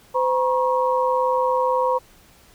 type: tone cluster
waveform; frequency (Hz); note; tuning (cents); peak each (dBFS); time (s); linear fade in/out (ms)
sine; 512 / 953 / 1091; C5 / A#5 / C#6; -38 / +38 / -28; -20 / -21 / -26; 0.14-1.99; 20
effects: pink hiss -52 dBFS RMS until 2.54 s